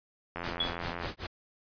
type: click train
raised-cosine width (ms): 0.5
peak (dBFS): -21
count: 61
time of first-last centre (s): 0.36-1.058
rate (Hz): 85.9
type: noise with tremolo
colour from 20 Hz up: pink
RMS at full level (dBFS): -36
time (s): 0.43-1.27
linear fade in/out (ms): 10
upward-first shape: sine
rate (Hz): 5.1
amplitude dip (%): 100
type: tone with exponential decay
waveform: sine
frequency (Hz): 3376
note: G#7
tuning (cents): +28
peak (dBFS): -24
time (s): 0.6-0.78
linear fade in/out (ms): 5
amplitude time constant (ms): 38
effects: resampled to 11025 Hz